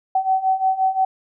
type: beating tone pair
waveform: sine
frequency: 757 / 762.7 Hz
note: F#5 / G5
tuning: +39 / -48 cents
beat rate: 5.7 Hz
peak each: -21 / -18 dBFS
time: 0.15-1.05 s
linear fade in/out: 5 ms
effects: none